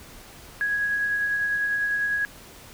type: tone with tremolo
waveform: sine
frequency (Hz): 1661.2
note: G#6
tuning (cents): 0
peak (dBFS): -21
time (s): 0.61-2.25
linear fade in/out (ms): 0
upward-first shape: sine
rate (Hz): 10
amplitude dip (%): 25
effects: pink hiss -46 dBFS RMS until 2.73 s